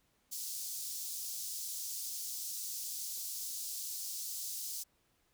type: high-pass noise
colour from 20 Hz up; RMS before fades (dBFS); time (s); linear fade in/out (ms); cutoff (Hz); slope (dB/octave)
pink; -41; 0.31-4.84; 20; 5000; 24
effects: pink hiss -74 dBFS RMS until 5.33 s